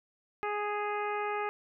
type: harmonic tone with a mistuned harmonic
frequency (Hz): 415.3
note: G#4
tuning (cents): 0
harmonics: 1 / 2 / 3 / 4 / 5 / 6 / 7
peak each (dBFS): -35 / -35 / -37 / -43 / -42 / -44 / -56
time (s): 0.43-1.49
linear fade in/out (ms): 0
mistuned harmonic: 7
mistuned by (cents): -38
effects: none